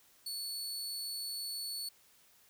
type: tone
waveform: sawtooth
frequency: 4434 Hz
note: C#8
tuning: in tune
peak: -35 dBFS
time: 0.26-1.89 s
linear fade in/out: 5 ms
effects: white hiss -65 dBFS RMS until 2.49 s